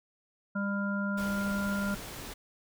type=harmonic tone; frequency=200 Hz; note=G3; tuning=35 cents sharp; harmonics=1 / 3 / 5 / 7; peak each=-30 / -40 / -44 / -35 dBFS; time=0.55-1.95 s; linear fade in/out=10 ms
type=noise; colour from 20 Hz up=pink; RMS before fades=-42 dBFS; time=1.17-2.34 s; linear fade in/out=10 ms
effects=none